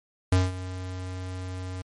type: tone with ADSR envelope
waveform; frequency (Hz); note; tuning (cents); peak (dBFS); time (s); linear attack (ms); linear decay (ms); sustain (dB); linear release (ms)
square; 92.2; F#2; -6; -17; 0.32-1.82; 5; 190; -16; 7
effects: MP3 48 kbps